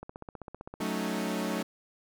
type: click train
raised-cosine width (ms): 1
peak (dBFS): -27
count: 13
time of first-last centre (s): 0.03-0.804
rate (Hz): 15.5
type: chord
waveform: sawtooth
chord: D# half-diminished seventh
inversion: first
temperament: equal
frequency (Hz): 185 / 220 / 277.2 / 311.1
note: F#3 / A3 / C#4 / D#4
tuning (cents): 0 / 0 / 0 / 0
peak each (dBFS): -31 / -30 / -34 / -33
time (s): 0.8-1.63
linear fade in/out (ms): 10
effects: none